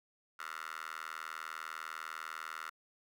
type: tone with high-pass filter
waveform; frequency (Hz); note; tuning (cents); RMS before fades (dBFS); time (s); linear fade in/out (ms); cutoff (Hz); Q
10% pulse; 80; D#2; +49; -44; 0.39-2.7; 5; 1400; 6
effects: none